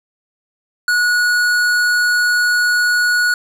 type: tone with tanh clipping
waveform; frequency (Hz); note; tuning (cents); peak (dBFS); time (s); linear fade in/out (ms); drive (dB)
sine; 1459; F#6; -25; -14; 0.88-3.34; 2; 16
effects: none